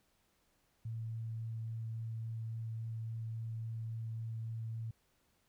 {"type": "tone with vibrato", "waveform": "sine", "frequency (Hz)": 112.9, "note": "A2", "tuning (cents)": 45, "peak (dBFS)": -38, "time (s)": [0.85, 4.91], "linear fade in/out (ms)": 5, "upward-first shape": "sine", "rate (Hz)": 3.6, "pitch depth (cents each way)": 8, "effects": ["pink hiss -75 dBFS RMS until 5.48 s"]}